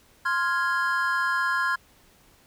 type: chord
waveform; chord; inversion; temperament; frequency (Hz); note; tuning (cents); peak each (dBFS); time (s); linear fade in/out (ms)
triangle; F minor; second; equal; 1046.5 / 1396.9 / 1661.2; C6 / F6 / Ab6; 0 / 0 / 0; -25; 0.25-1.76; 10
effects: pink hiss -58 dBFS RMS until 2.46 s